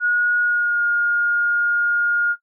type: tone with pitch glide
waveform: sine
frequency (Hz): 1448 to 1422.3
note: F#6 to F6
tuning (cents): -38 to +31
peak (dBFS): -15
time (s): 0-2.36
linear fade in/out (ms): 50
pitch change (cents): -31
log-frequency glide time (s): 0.41-0.83
effects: noise-tail reverb RT60 0.1 s tail -18 dB re dry